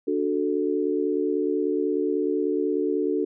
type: chord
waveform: sine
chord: D major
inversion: none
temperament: equal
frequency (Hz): 293.7 / 370 / 440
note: D4 / F#4 / A4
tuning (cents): 0 / 0 / 0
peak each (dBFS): -26 / -26 / -26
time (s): 0.07-3.25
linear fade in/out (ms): 10
effects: none